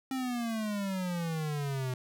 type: exponential sweep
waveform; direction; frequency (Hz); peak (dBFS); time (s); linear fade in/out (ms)
square; down; 267.1 to 125.8; -32; 0.11-1.94; 2
effects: none